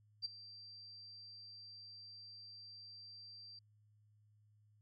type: tone with ADSR envelope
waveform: sine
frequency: 4699 Hz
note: D8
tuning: in tune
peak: -35 dBFS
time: 0.22-3.59 s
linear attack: 31 ms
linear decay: 16 ms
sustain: -17 dB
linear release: 3 ms
effects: added 105 Hz sine -67 dBFS peak until 4.81 s